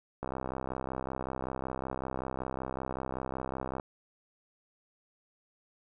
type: click train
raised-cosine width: 1 ms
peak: -21 dBFS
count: 234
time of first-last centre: 0.23-3.798 s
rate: 65.3 Hz
effects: none